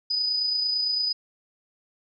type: tone with amplitude modulation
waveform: sine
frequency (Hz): 4978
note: D#8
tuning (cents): 0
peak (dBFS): -21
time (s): 0.1-1.13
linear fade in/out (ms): 10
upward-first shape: sine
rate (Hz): 28.9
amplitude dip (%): 35
effects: none